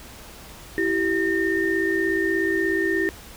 sine tone cluster, 330.9 / 387.6 / 1823 Hz, E4 / G4 / A#6, +7 / -20 / -39 cents, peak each -24 dBFS, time 0.78-3.09 s, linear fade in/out 0 ms, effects added 60 Hz sine -49 dBFS peak until 3.36 s + pink hiss -43 dBFS RMS until 3.36 s

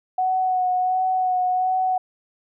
sine tone with vibrato, 740 Hz, F#5, in tune, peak -18 dBFS, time 0.18-1.98 s, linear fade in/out 5 ms, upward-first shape sine, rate 1.4 Hz, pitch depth 20 cents each way, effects none

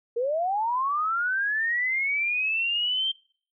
sine linear sweep, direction up, 453 to 3174 Hz, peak -23 dBFS, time 0.16-3.12 s, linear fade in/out 10 ms, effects noise-tail reverb RT60 0.5 s tail -25 dB re dry

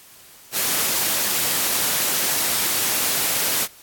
white high-pass noise, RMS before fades -21 dBFS, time 0.52-3.68 s, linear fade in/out 50 ms, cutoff 120 Hz, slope 12 dB/octave, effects white hiss -47 dBFS RMS until 3.82 s + AAC 64 kbps

